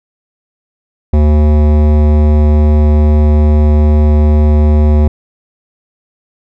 sine tone with hard clipping, 75.2 Hz, D2, 42 cents sharp, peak -7 dBFS, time 1.13-5.08 s, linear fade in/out 5 ms, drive 16 dB, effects none

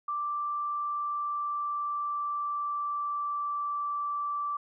sine tone with pitch glide, 1174.7 to 1165.2 Hz, D6 to D6, 0 to -14 cents, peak -29 dBFS, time 0.08-4.57 s, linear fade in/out 5 ms, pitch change -14 cents, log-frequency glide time 0.58-3.88 s, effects none

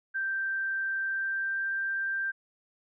sine tone with pitch glide, 1568 to 1577.1 Hz, G6 to G6, 0 to +10 cents, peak -28 dBFS, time 0.14-2.32 s, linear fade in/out 20 ms, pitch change +10 cents, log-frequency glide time 1.05-1.64 s, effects none

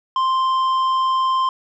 triangle tone with tanh clipping, 1046.5 Hz, C6, in tune, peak -17 dBFS, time 0.16-1.49 s, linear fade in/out 2 ms, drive 11 dB, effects none

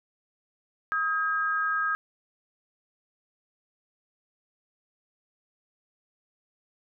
sine tone pair together, 1266 / 1615.8 Hz, D#6 / G#6, +30 / -48 cents, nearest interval major third, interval 422 cents, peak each -27 dBFS, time 0.92-1.95 s, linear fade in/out 0 ms, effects none

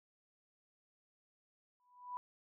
sine tone with exponential growth, 988 Hz, B5, in tune, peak -37 dBFS, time 1.8-2.17 s, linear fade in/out 0 ms, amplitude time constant 79 ms, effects none

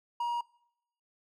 triangle tone, 951 Hz, A#5, 34 cents sharp, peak -27 dBFS, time 0.2-0.41 s, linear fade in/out 5 ms, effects noise-tail reverb RT60 0.7 s tail -22 dB re dry

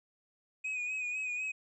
triangle tone with vibrato, 2500 Hz, D#7, 8 cents sharp, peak -32 dBFS, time 0.64-1.52 s, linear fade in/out 10 ms, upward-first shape sine, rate 4 Hz, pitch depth 42 cents each way, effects resampled to 22050 Hz

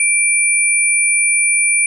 sine tone pair together, 2349 / 9396 Hz, D7 / D9, 0 / 0 cents, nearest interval 2 octaves, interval 2400 cents, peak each -14 dBFS, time 0-1.86 s, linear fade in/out 2 ms, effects none

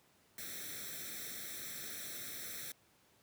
white noise with comb filter, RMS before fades -45 dBFS, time 0.38-2.72 s, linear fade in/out 2 ms, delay 0.52 ms, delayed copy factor +1, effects pink hiss -69 dBFS RMS until 3.22 s + high-pass 100 Hz 12 dB/octave

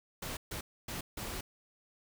pink noise bursts at uneven times, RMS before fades -40 dBFS, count 4, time 0.22-0.37 / 0.51-0.61 / 0.88-1.01 / 1.17-1.41 s, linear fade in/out 5 ms, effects none

